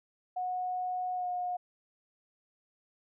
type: tone with pitch glide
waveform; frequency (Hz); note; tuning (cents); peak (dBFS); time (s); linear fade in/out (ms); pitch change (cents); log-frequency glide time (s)
sine; 731 to 720.1; F#5 to F#5; -21 to -47; -31; 0.36-1.57; 10; -26; 1.15-1.27
effects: none